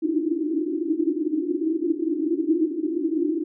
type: band-pass noise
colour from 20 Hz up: white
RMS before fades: -24 dBFS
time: 0.02-3.44 s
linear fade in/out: 10 ms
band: 300 to 340 Hz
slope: 96 dB/octave
effects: none